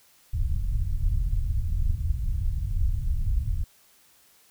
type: low-pass noise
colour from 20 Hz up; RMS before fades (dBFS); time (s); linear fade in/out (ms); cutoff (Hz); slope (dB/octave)
pink; -25; 0.33-3.64; 5; 100; 24
effects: white hiss -59 dBFS RMS until 4.5 s